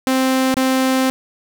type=tone with dropouts; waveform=sawtooth; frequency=261.6 Hz; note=C4; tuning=in tune; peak=-10 dBFS; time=0.07-1.1 s; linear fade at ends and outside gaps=0 ms; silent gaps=0.542-0.569 s; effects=none